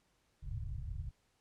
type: low-pass noise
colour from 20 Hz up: white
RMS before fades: -41 dBFS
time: 0.42-1.11 s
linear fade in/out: 20 ms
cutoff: 130 Hz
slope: 48 dB/octave
effects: pink hiss -75 dBFS RMS until 1.4 s + low-pass 10000 Hz 12 dB/octave